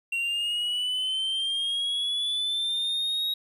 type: linear sweep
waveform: triangle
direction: up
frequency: 2736 to 3800 Hz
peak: -24 dBFS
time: 0.12-3.34 s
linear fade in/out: 5 ms
effects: resampled to 32000 Hz + 10-bit